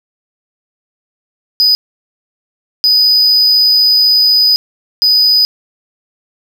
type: tone bursts at uneven times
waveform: triangle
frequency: 4978 Hz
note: D#8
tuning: in tune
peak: -5 dBFS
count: 3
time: 1.6-1.75 / 2.84-4.56 / 5.02-5.45 s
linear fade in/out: 0 ms
effects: none